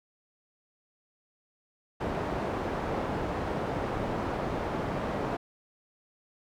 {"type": "low-pass noise", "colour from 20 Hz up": "white", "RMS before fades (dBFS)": -32, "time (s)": [2, 5.37], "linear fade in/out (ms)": 10, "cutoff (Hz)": 740, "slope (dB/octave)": 12, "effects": []}